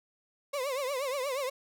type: tone with vibrato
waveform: 35% pulse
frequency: 539 Hz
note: C#5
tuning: 49 cents flat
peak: -29 dBFS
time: 0.53-1.5 s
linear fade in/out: 10 ms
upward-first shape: triangle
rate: 8.4 Hz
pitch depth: 160 cents each way
effects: none